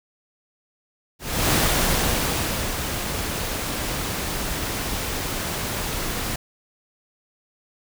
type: noise with ADSR envelope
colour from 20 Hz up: pink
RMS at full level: -19 dBFS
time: 1.19-6.36 s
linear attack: 310 ms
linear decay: 1200 ms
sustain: -8 dB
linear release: 5 ms
effects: none